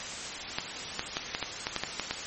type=clicks; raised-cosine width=0.2 ms; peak=-11 dBFS; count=10; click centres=0.585 / 0.994 / 1.169 / 1.349 / 1.427 / 1.669 / 1.763 / 1.836 / 1.997 / 2.11 s; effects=white hiss -37 dBFS RMS until 2.26 s + MP3 32 kbps